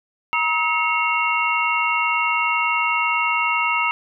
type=tone cluster; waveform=sine; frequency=951 / 1281 / 2185 / 2757 Hz; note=A#5 / E6 / C#7 / F7; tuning=+34 / -50 / -26 / -23 cents; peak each=-23 dBFS; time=0.33-3.91 s; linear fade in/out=0 ms; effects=none